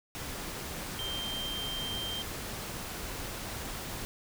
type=tone in noise; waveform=sine; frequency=3150 Hz; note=G7; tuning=8 cents sharp; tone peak=-35 dBFS; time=0.99-2.22 s; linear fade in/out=0 ms; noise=pink; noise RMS=-39 dBFS; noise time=0.15-4.05 s; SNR=+1 dB; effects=none